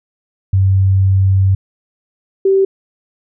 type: tone pair in turn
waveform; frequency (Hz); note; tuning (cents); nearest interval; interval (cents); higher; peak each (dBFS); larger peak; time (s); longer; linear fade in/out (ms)
sine; 96 / 387.1; G2 / G4; -36 / -22; 2 octaves; 2414; second; -8; neither; 0.53-1.55 / 2.45-2.65; first; 5
effects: none